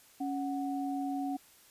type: tone pair together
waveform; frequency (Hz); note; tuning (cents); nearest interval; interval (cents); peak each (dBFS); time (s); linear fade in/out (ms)
sine; 277.4 / 740; C#4 / F#5; +1 / 0; octave + perfect fourth; 1699; -33 / -37; 0.2-1.37; 10
effects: white hiss -60 dBFS RMS until 1.7 s + resampled to 32000 Hz